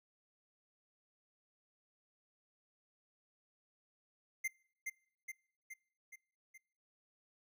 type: tone with echo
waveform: square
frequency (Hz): 2093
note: C7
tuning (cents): 0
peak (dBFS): -35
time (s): 4.44-4.48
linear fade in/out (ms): 10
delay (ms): 420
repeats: 5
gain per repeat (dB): -4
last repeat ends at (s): 6.58
effects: noise-tail reverb RT60 0.6 s tail -25 dB re dry